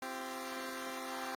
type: chord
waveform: 10% pulse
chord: C suspended fourth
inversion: none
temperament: equal with one note detuned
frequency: 261.6 / 342.2 / 392 Hz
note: C4 / F4 / G4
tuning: 0 / -35 / 0 cents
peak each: -34 / -39 / -39 dBFS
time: 0.02-1.35 s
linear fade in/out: 2 ms
effects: AAC 48 kbps